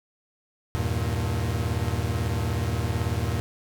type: chord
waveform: 40% pulse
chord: E diminished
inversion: none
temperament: equal with one note detuned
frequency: 80.34 / 98 / 116.54 Hz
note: E2 / G2 / Bb2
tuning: -44 / 0 / 0 cents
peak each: -28 / -29 / -27 dBFS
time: 0.75-3.4 s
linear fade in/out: 0 ms
effects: none

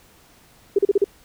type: tone bursts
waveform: sine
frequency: 399.8 Hz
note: G4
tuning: 34 cents sharp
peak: -12 dBFS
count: 5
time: 0.76-1.043 s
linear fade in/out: 5 ms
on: 27 ms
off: 37 ms
effects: pink hiss -53 dBFS RMS until 1.24 s

